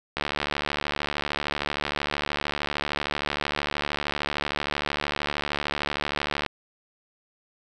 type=click train; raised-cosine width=0.3 ms; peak=-10 dBFS; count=461; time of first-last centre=0.17-6.463 s; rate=73.1 Hz; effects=none